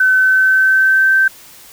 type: tone with pitch glide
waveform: sine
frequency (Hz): 1521 to 1554.8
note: F#6 to G6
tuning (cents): +47 to -15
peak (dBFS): -8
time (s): 0-1.28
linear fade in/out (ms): 5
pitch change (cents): +38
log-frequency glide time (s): 0.15-1.13
effects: white hiss -40 dBFS RMS until 1.72 s